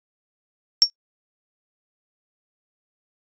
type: tone with exponential decay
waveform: sine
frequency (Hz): 5500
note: F8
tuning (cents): -27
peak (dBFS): -6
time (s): 0.82-0.9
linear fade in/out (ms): 0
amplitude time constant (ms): 17
effects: noise-tail reverb RT60 0.1 s tail -26 dB re dry + resampled to 16000 Hz